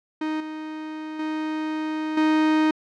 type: tone with level steps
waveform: 45% pulse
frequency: 311.1 Hz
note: D#4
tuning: in tune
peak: -24 / -31 / -25 / -17 dBFS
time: 0.21-2.71 s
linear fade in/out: 5 ms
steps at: 0.4 / 1.19 / 2.17 s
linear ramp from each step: 5 ms
effects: low-pass 3000 Hz 12 dB/octave